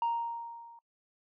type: tone with level ramp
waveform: sine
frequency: 932.3 Hz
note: A#5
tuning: in tune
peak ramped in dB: -24 to -51 dBFS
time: 0.02-0.79 s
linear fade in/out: 2 ms
effects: noise-tail reverb RT60 0.1 s tail -24 dB re dry + tanh soft clip ceiling -25 dBFS